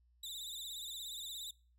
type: tone with vibrato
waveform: sawtooth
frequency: 3729 Hz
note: A#7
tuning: in tune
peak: -40 dBFS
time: 0.23-1.51 s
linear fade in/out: 5 ms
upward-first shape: sine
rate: 17 Hz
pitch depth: 100 cents each way
effects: noise-tail reverb RT60 0.4 s tail -24 dB re dry + added 60 Hz sine -67 dBFS peak until 1.78 s